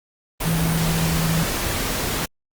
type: tone in noise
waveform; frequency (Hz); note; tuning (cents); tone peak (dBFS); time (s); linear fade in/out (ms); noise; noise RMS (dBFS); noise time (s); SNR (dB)
sine; 163.5; E3; -14; -19; 0.45-1.44; 10; pink; -24; 0.4-2.26; +2
effects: Opus 32 kbps